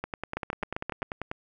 two click trains, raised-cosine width 0.5 ms, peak -17 / -15 dBFS, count 14 / 6, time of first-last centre 0.04-1.315 / 0.37-1.028 s, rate 10.2 / 7.6 Hz, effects none

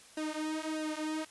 sawtooth tone with flanger, 311.1 Hz, D#4, in tune, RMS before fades -36 dBFS, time 0.17-1.25 s, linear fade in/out 5 ms, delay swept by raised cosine 0.88 to 5.08 ms, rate 1.6 Hz, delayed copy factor -0.9, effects white hiss -56 dBFS RMS until 1.3 s + resampled to 24000 Hz

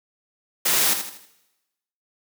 white noise with echo, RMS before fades -20 dBFS, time 0.65-0.94 s, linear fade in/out 10 ms, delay 80 ms, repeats 4, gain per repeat -8 dB, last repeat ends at 1.26 s, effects noise-tail reverb RT60 1.0 s tail -18 dB re dry + high-pass 150 Hz 12 dB/octave

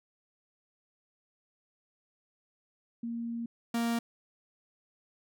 sine / 45% pulse tone pair in turn, 233.1 / 233.1 Hz, A#3 / A#3, 0 / 0 cents, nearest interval unison, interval 0 cents, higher neither, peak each -33 / -28 dBFS, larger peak second, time 3.03-3.46 / 3.74-3.99 s, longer first, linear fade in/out 5 ms, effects none

